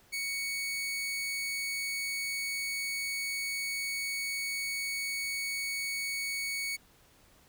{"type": "tone", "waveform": "sawtooth", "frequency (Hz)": 2228, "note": "C#7", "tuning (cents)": 8, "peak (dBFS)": -29, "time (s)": [0.12, 6.77], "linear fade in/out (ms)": 20, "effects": ["pink hiss -62 dBFS RMS until 7.48 s"]}